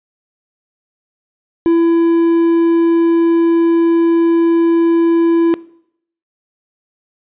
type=tone; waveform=triangle; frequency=334.6 Hz; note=E4; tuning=26 cents sharp; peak=-6 dBFS; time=1.66-5.54 s; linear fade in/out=0 ms; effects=noise-tail reverb RT60 0.7 s tail -21 dB re dry + resampled to 8000 Hz